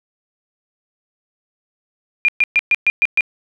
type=tone bursts; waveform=sine; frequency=2413 Hz; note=D7; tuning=46 cents sharp; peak=-10 dBFS; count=7; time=2.25-3.208 s; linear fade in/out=0 ms; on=34 ms; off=120 ms; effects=none